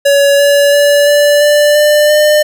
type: tone with pitch steps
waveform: square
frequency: 564 / 570.2 / 576.5 / 582.9 / 589.3 / 595.8 / 602.4 Hz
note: C#5 / C#5 / D5 / D5 / D5 / D5 / D5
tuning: +30 / +49 / -32 / -13 / +6 / +25 / +44 cents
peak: -6 dBFS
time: 0.05-2.43 s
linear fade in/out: 10 ms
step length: 340 ms
effects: none